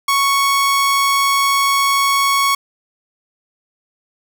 sawtooth tone, 1109 Hz, C#6, in tune, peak -9 dBFS, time 0.08-2.55 s, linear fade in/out 5 ms, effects none

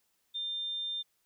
sine tone, 3600 Hz, A7, 39 cents sharp, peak -33 dBFS, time 0.34-1.03 s, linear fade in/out 20 ms, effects white hiss -75 dBFS RMS until 1.25 s

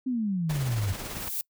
sine exponential sweep, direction down, 266 to 92.5 Hz, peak -25 dBFS, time 0.06-0.93 s, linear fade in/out 10 ms
pink noise with tremolo, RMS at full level -35 dBFS, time 0.49-1.29 s, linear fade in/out 10 ms, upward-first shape triangle, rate 18 Hz, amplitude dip 50%
violet noise with exponential growth, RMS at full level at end -29 dBFS, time 0.62-1.41 s, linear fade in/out 1 ms, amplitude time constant 170 ms
effects noise-tail reverb RT60 0.1 s tail -25 dB re dry

